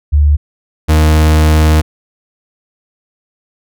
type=tone pair in turn; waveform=sine / 40% pulse; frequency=73.42 / 77.64 Hz; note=D2 / D#2; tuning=0 / -3 cents; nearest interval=minor second; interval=97 cents; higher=second; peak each=-5 dBFS; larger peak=neither; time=0.12-0.37 / 0.88-1.82 s; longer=second; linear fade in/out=20 ms; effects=none